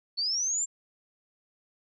sine linear sweep, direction up, 4367 to 7459 Hz, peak -26 dBFS, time 0.17-0.66 s, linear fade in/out 20 ms, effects none

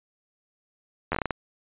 slowing click train, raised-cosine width 0.5 ms, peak -11 dBFS, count 8, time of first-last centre 1.12-1.308 s, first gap 11 ms, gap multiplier 1.29, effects resampled to 8000 Hz

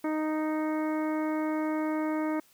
harmonic tone with a mistuned harmonic, 310 Hz, D#4, 6 cents flat, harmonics 1 / 2 / 3 / 4 / 5 / 6 / 7, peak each -28 / -35 / -38 / -41 / -46 / -47 / -45 dBFS, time 0.04-2.4 s, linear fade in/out 5 ms, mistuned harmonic 7, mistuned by +15 cents, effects white hiss -62 dBFS RMS until 2.53 s

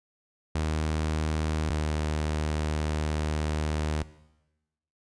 sawtooth tone pair in turn, 77.78 / 76.62 Hz, D#2 / D#2, 0 / -26 cents, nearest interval unison, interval 26 cents, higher first, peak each -22 dBFS, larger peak neither, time 0.55-1.7 / 1.7-4.03 s, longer second, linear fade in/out 5 ms, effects noise-tail reverb RT60 1.0 s tail -18 dB re dry + resampled to 22050 Hz

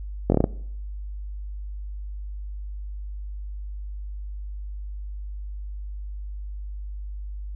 slowing click train, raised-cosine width 2 ms, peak -5 dBFS, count 6, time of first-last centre 0.3-0.442 s, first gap 21 ms, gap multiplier 1.15, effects noise-tail reverb RT60 0.7 s tail -22 dB re dry + added 50 Hz sine -31 dBFS peak until 7.55 s

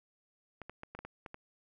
clicks, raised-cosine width 0.5 ms, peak -29 dBFS, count 8, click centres 0.617 / 0.696 / 0.834 / 0.95 / 0.99 / 1.05 / 1.262 / 1.344 s, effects none

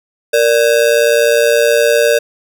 square ring-modulated tone, 526 Hz, C5, 9 cents sharp, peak -6 dBFS, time 0.33-2.19 s, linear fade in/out 10 ms, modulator 59.7 Hz, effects none

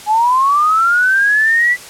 sine linear sweep, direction up, 830 to 1984 Hz, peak -9 dBFS, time 0.06-1.77 s, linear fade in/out 50 ms, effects white hiss -34 dBFS RMS until 1.89 s + low-pass 10000 Hz 12 dB/octave

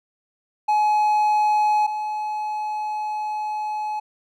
triangle tone pair in turn, 846 / 850.3 Hz, G#5 / G#5, +32 / +41 cents, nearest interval unison, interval 9 cents, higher second, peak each -14 / -22 dBFS, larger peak first, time 0.68-1.87 / 1.87-4 s, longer second, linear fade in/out 10 ms, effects none

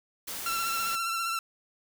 white noise, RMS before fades -37 dBFS, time 0.27-0.96 s, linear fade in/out 10 ms
sawtooth tone with vibrato, 1353 Hz, E6, 45 cents sharp, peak -25 dBFS, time 0.46-1.39 s, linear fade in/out 2 ms, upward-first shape sine, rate 15 Hz, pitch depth 31 cents each way
effects none

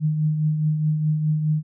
sine tone with tremolo, 153.8 Hz, D#3, 20 cents flat, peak -16 dBFS, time 0-1.63 s, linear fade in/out 50 ms, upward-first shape triangle, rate 4.8 Hz, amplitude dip 50%, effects none

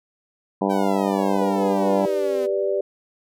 harmonic tone, 98 Hz, G2, in tune, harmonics 2 / 3 / 4 / 5 / 6 / 7 / 8 / 9 / 10, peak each -23 / -25 / -26 / -27 / -28 / -28 / -29 / -30 / -30 dBFS, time 0.61-2.06 s, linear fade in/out 5 ms
sawtooth exponential sweep, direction down, 784 to 249.5 Hz, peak -28 dBFS, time 0.69-2.47 s, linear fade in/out 20 ms
sine chord, G major, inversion none, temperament equal, 392 / 493.9 / 587.3 Hz, G4 / B4 / D5, 0 / 0 / 0 cents, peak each -22 / -27 / -23 dBFS, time 1.41-2.81 s, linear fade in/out 5 ms
effects MP3 96 kbps

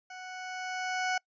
20% pulse tone with level ramp, 740 Hz, F#5, in tune, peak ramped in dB -38 to -22 dBFS, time 0.1-1.18 s, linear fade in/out 5 ms, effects noise-tail reverb RT60 0.1 s tail -26 dB re dry + resampled to 16000 Hz

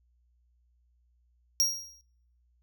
45% pulse tone with exponential decay, 5630 Hz, F8, 13 cents sharp, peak -20 dBFS, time 1.6-2.01 s, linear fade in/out 0 ms, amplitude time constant 88 ms, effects noise-tail reverb RT60 0.7 s tail -23 dB re dry + added 60 Hz sine -65 dBFS peak until 2.62 s

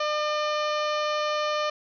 harmonic tone with a mistuned harmonic, 602 Hz, D5, 43 cents sharp, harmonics 1 / 2 / 3 / 4 / 5 / 6 / 7 / 8 / 9 / 10, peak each -27 / -28 / -37 / -37 / -37 / -43 / -40 / -46 / -45 / -47 dBFS, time 0-1.7 s, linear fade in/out 5 ms, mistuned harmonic 8, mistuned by -57 cents, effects none

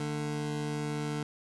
25% pulse tone pair together, 148.61 / 222.8 Hz, D3 / A3, +21 / +22 cents, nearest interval perfect fifth, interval 701 cents, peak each -29 / -37 dBFS, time 0-1.23 s, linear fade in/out 2 ms, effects resampled to 22050 Hz + 9-bit

